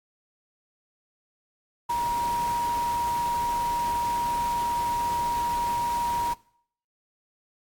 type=tone in noise; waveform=sine; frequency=950 Hz; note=A#5; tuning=33 cents sharp; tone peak=-23 dBFS; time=1.89-6.34 s; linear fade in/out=10 ms; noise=pink; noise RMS=-38 dBFS; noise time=1.89-6.34 s; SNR=+12 dB; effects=noise-tail reverb RT60 0.6 s tail -21 dB re dry + AAC 64 kbps